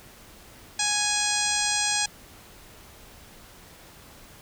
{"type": "harmonic tone", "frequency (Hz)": 831, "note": "G#5", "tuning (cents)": 1, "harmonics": [1, 2, 3, 4, 5, 6, 7, 8, 9, 10], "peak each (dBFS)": [-32, -32, -32, -32, -32, -32, -32, -32, -32, -32], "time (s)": [0.79, 2.06], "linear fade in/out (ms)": 5, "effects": ["pink hiss -49 dBFS RMS until 4.41 s"]}